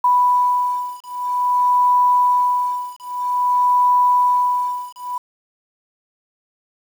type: beating tone pair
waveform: sine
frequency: 987.8 / 988.31 Hz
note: B5 / B5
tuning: 0 / +1 cents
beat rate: 0.51 Hz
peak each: -17 / -17 dBFS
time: 0.04-5.18 s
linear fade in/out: 5 ms
effects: 7-bit